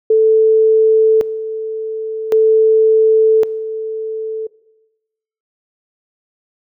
sine tone with tremolo, 440 Hz, A4, in tune, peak -7 dBFS, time 0.1-4.47 s, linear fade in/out 5 ms, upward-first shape square, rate 0.45 Hz, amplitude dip 75%, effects noise-tail reverb RT60 1.0 s tail -20 dB re dry

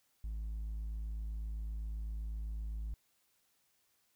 triangle tone with hard clipping, 53.9 Hz, A1, 35 cents flat, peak -36 dBFS, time 0.24-2.94 s, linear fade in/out 0 ms, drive 1 dB, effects white hiss -75 dBFS RMS until 4.15 s

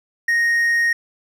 triangle tone, 1864.7 Hz, A#6, in tune, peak -13 dBFS, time 0.28-0.93 s, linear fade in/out 5 ms, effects none

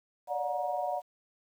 sine tone cluster, 571 / 592 / 726 / 945 Hz, D5 / D5 / F#5 / A#5, -49 / +14 / -33 / +23 cents, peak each -39 / -36 / -32 / -38 dBFS, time 0.27-1.02 s, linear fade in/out 50 ms, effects 10-bit

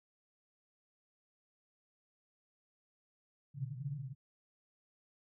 white band-pass noise, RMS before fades -42 dBFS, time 3.54-4.15 s, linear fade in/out 20 ms, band 120 to 150 Hz, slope 96 dB/octave, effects none

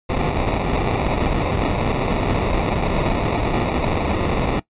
pink noise with sample-and-hold, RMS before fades -20 dBFS, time 0.09-4.6 s, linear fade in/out 10 ms, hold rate 1575 Hz, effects noise-tail reverb RT60 0.1 s tail -19 dB re dry + resampled to 8000 Hz

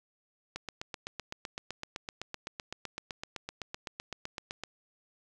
click train, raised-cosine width 0.2 ms, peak -20 dBFS, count 33, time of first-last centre 0.56-4.636 s, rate 7.85 Hz, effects none

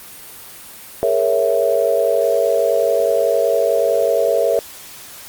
sine chord, A# half-diminished seventh, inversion third, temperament equal, 415.3 / 466.2 / 554.4 / 659.3 Hz, G#4 / A#4 / C#5 / E5, 0 / 0 / 0 / 0 cents, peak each -22 / -18 / -18 / -18 dBFS, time 1.03-4.59 s, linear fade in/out 0 ms, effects white hiss -37 dBFS RMS until 5.28 s + Opus 32 kbps

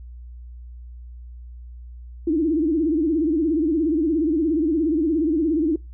sine tone with vibrato, 315.7 Hz, D#4, 25 cents sharp, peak -17 dBFS, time 2.27-5.76 s, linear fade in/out 5 ms, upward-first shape sine, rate 17 Hz, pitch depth 140 cents each way, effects noise-tail reverb RT60 0.2 s tail -24 dB re dry + added 60 Hz sine -36 dBFS peak until 5.93 s

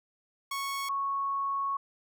sawtooth / sine tone pair in turn, 1105 / 1105 Hz, C#6 / C#6, -6 / -6 cents, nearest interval unison, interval 0 cents, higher neither, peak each -28 dBFS, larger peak neither, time 0.51-0.89 / 0.89-1.77 s, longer second, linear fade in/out 5 ms, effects none

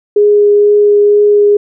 sine tone with vibrato, 413 Hz, G#4, 10 cents flat, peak -4 dBFS, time 0.16-1.57 s, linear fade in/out 5 ms, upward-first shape triangle, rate 2.1 Hz, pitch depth 9 cents each way, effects none

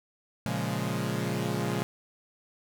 sawtooth chord, Bb minor seventh, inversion none, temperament equal, 116.54 / 138.59 / 174.61 / 207.7 Hz, Bb2 / Db3 / F3 / Ab3, 0 / 0 / 0 / 0 cents, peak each -30 dBFS, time 0.46-1.83 s, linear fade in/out 0 ms, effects none

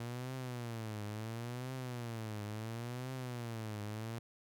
sawtooth tone with vibrato, 116.54 Hz, A#2, in tune, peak -36 dBFS, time 0-4.19 s, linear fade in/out 5 ms, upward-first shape triangle, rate 0.72 Hz, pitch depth 210 cents each way, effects none

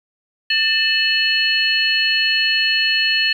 sine tone cluster, 1785 / 2619 / 2978 / 4303 Hz, A6 / E7 / F#7 / C8, +24 / -12 / +11 / +48 cents, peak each -20 dBFS, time 0.5-3.33 s, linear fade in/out 5 ms, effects 8-bit

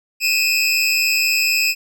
25% pulse tone pair together, 2489 / 2633 Hz, D#7 / E7, 0 / -3 cents, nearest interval minor second, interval 97 cents, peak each -14 dBFS, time 0.2-1.75 s, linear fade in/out 50 ms, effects none

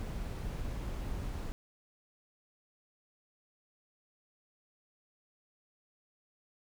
brown noise, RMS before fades -38 dBFS, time 0-1.52 s, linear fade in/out 0 ms, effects none

